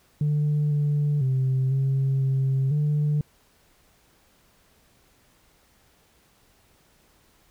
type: tone with pitch steps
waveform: sine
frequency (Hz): 148.7 / 146.7 / 131.3 / 135 / 133.9 / 148.7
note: D3 / D3 / C3 / C#3 / C3 / D3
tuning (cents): +22 / -2 / +6 / -45 / +40 / +22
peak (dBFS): -18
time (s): 0.21-3.21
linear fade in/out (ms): 2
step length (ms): 500
effects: tanh soft clip ceiling -18 dBFS + pink hiss -61 dBFS RMS until 7.5 s